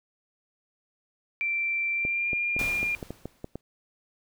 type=tone with pitch glide; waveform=sine; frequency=2349 to 2405 Hz; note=D7 to D7; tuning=0 to +41 cents; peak=-25 dBFS; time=1.41-2.95 s; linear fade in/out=0 ms; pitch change=+41 cents; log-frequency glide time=1.93-2.32 s
type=clicks; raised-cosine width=2 ms; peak=-21 dBFS; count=10; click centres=2.051 / 2.332 / 2.565 / 2.614 / 2.83 / 3.028 / 3.106 / 3.256 / 3.444 / 3.556 s
type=noise with exponential decay; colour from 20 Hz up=pink; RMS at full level=-34 dBFS; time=2.59-3.61 s; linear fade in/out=1 ms; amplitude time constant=220 ms
effects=none